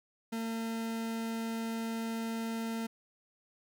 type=tone; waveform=40% pulse; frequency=226.7 Hz; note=A#3; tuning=48 cents flat; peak=-33 dBFS; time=0.32-2.87 s; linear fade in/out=10 ms; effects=12-bit